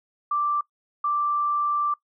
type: tone pair in turn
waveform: sine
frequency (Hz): 1174.7 / 1174.7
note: D6 / D6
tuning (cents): 0 / 0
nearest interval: unison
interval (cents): 0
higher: neither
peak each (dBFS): -21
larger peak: neither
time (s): 0.31-0.61 / 1.04-1.94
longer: second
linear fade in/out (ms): 5
effects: noise-tail reverb RT60 0.1 s tail -20 dB re dry